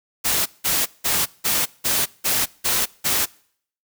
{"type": "noise bursts", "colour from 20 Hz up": "white", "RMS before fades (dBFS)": -20, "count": 8, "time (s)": [0.24, 3.26], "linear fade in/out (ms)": 20, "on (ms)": 220, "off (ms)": 180, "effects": ["noise-tail reverb RT60 0.6 s tail -24 dB re dry"]}